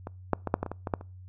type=clicks; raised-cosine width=1 ms; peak=-22 / -9 / -16 / -8 / -15 / -21 / -20 / -18 / -12 / -29 dBFS; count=10; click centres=0.071 / 0.333 / 0.473 / 0.541 / 0.63 / 0.663 / 0.716 / 0.872 / 0.938 / 1.011 s; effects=noise-tail reverb RT60 0.4 s tail -26 dB re dry + added 92 Hz sine -44 dBFS peak until 1.28 s